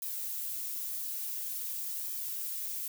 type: noise with flanger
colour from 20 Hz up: violet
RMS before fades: -37 dBFS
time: 0.02-2.88 s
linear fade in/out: 2 ms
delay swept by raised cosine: 1.4 to 6.9 ms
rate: 0.48 Hz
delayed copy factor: -0.7
effects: none